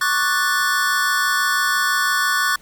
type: chord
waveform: square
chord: D major seventh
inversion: third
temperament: equal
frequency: 1108.7 / 1174.7 / 1480 / 1760 Hz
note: C#6 / D6 / F#6 / A6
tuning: 0 / 0 / 0 / 0 cents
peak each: -24 / -26 / -21 / -23 dBFS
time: 0.01-2.56 s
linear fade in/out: 5 ms
effects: pink hiss -51 dBFS RMS until 2.61 s